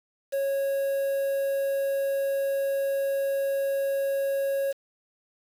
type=tone with quantisation; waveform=triangle; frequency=550 Hz; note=C#5; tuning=14 cents flat; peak=-22 dBFS; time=0.32-4.73 s; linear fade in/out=20 ms; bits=7; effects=none